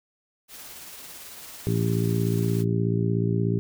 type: noise with tremolo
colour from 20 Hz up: white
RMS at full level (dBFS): -41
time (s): 0.48-2.65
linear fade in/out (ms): 50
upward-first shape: sine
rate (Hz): 18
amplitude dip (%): 25
type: harmonic tone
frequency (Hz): 56.7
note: A#1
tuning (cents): -47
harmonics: 2 / 3 / 4 / 5 / 6 / 7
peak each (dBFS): -24 / -26 / -33 / -33 / -34 / -30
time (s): 1.67-3.59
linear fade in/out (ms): 0
effects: none